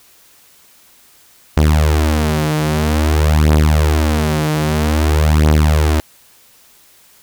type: beating tone pair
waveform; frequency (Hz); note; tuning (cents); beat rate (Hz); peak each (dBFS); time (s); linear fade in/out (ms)
sawtooth; 76.2 / 76.71; D#2 / D#2; -36 / -24; 0.51; -10; 1.57-6; 0
effects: white hiss -48 dBFS RMS until 7.22 s